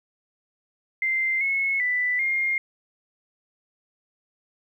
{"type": "tone with pitch steps", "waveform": "sine", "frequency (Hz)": [2086, 2186, 1985, 2124], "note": ["C7", "C#7", "B6", "C7"], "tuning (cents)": [-6, -25, 8, 25], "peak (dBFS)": -21, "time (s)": [1.02, 2.58], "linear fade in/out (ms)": 2, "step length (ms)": 390, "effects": ["10-bit"]}